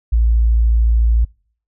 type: tone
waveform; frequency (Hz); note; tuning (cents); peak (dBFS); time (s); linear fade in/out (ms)
sine; 56.8; A#1; -44; -10; 0.12-1.25; 10
effects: noise-tail reverb RT60 0.5 s tail -26 dB re dry